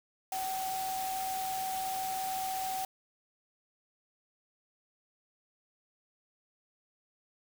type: tone in noise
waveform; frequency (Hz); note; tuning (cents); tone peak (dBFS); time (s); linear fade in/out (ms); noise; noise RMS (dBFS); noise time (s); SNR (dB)
sine; 760; F#5; +46; -33; 0.32-2.85; 2; white; -41; 0.32-2.85; +5
effects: none